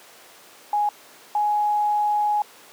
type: tone pair in turn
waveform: sine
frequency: 830.6 / 835.4 Hz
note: G#5 / G#5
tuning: 0 / +10 cents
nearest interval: unison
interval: 10 cents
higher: second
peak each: -18 dBFS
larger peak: neither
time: 0.73-0.89 / 1.35-2.42 s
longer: second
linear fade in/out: 2 ms
effects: pink hiss -47 dBFS RMS until 2.72 s + high-pass 400 Hz 12 dB/octave